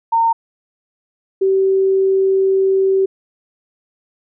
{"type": "tone pair in turn", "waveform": "sine", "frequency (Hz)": [915, 384.7], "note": ["A#5", "G4"], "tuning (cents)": [-32, -33], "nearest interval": "octave + minor third", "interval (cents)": 1501, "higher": "first", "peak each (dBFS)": -11, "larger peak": "neither", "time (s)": [[0.12, 0.33], [1.41, 3.06]], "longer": "second", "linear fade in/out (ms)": 10, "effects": []}